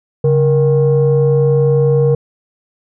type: tone pair together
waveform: sine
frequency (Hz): 139.73 / 470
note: C#3 / A#4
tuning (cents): +14 / +14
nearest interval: octave + major sixth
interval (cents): 2100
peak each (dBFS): -10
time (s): 0.24-2.15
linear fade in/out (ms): 5
effects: tanh soft clip ceiling -4 dBFS